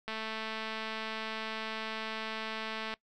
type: click train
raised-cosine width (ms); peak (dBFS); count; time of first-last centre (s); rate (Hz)
0.3; -22; 630; 0.08-2.939; 220
effects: noise-tail reverb RT60 0.1 s tail -21 dB re dry